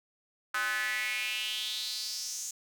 square tone with high-pass filter sweep, 115.4 Hz, A#2, 17 cents flat, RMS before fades -34 dBFS, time 0.54-2.51 s, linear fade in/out 5 ms, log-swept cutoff 1400 to 6800 Hz, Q 4.8, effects none

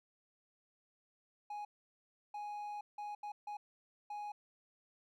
triangle tone bursts at uneven times, 830.6 Hz, G#5, in tune, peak -39 dBFS, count 6, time 1.5-1.65 / 2.34-2.81 / 2.98-3.15 / 3.23-3.32 / 3.47-3.57 / 4.1-4.32 s, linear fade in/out 5 ms, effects none

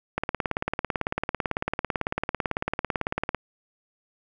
click train, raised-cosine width 0.5 ms, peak -10 dBFS, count 58, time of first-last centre 0.18-3.347 s, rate 18 Hz, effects none

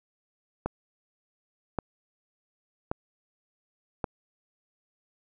click train, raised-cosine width 1 ms, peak -14 dBFS, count 4, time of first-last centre 0.66-4.042 s, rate 0.887 Hz, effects none

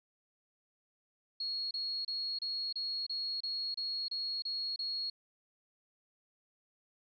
sine tone bursts, 4313 Hz, C#8, 48 cents flat, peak -34 dBFS, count 11, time 1.4-5.1 s, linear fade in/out 5 ms, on 310 ms, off 29 ms, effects none

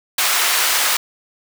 pink high-pass noise, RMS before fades -17 dBFS, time 0.18-0.97 s, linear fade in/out 5 ms, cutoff 1200 Hz, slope 12 dB/octave, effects none

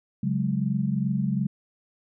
sine chord, C# suspended fourth, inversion none, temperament equal, 138.59 / 185 / 207.7 Hz, C#3 / F#3 / G#3, 0 / 0 / 0 cents, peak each -27 dBFS, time 0.23-1.47 s, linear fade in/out 5 ms, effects none

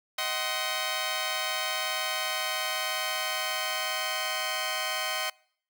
10% pulse chord, C diminished, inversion first, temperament just, 627.9 / 753.5 / 1046.5 Hz, Eb5 / Gb5 / C6, +16 / +31 / 0 cents, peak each -25 dBFS, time 0.18-5.3 s, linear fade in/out 5 ms, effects noise-tail reverb RT60 0.6 s tail -26 dB re dry

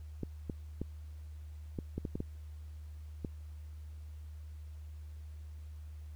clicks, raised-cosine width 3 ms, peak -23 dBFS, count 9, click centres 0.233 / 0.498 / 0.816 / 1.788 / 1.98 / 2.052 / 2.155 / 2.204 / 3.248 s, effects added 76 Hz sine -44 dBFS peak until 6.15 s + pink hiss -68 dBFS RMS until 6.15 s

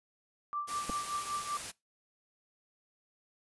sine tone with tremolo, 1174.7 Hz, D6, in tune, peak -31 dBFS, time 0.53-1.57 s, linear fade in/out 0 ms, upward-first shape triangle, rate 5.2 Hz, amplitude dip 85%
white noise, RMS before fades -41 dBFS, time 0.67-1.72 s, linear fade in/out 20 ms
clicks, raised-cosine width 2 ms, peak -24 dBFS, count 2, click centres 0.895 / 0.899 s
effects noise-tail reverb RT60 0.2 s tail -22 dB re dry + resampled to 24000 Hz

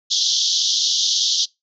pink band-pass noise, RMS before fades -19 dBFS, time 0.1-1.46 s, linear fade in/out 20 ms, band 3200 to 6400 Hz, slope 96 dB/octave, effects noise-tail reverb RT60 0.2 s tail -24 dB re dry

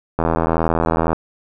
click train, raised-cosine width 1 ms, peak -3 dBFS, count 78, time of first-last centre 0.19-1.13 s, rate 81.9 Hz, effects none

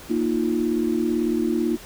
sine chord, Bb suspended fourth, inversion none, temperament equal, 233.1 / 311.1 / 349.2 Hz, Bb3 / Eb4 / F4, 0 / 0 / 0 cents, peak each -24 dBFS, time 0.09-1.77 s, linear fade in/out 20 ms, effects pink hiss -42 dBFS RMS until 1.85 s

